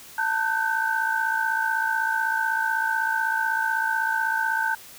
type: tone cluster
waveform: sine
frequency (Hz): 892 / 1504 / 1560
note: A5 / F#6 / G6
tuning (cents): +23 / +28 / -9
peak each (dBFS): -26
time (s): 0.18-4.75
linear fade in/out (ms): 5
effects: white hiss -45 dBFS RMS until 4.98 s